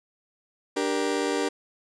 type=chord; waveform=35% pulse; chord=G minor; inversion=second; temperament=just; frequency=294 / 392 / 470.4 Hz; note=D4 / G4 / Bb4; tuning=+2 / 0 / +16 cents; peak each=-27 dBFS; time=0.76-1.49 s; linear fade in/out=10 ms; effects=resampled to 22050 Hz